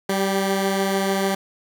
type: tone pair together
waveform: 15% pulse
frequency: 193.9 / 394.6 Hz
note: G3 / G4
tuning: -19 / +11 cents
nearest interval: octave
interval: 1230 cents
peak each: -14 / -21 dBFS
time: 0.09-1.35 s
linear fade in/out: 5 ms
effects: none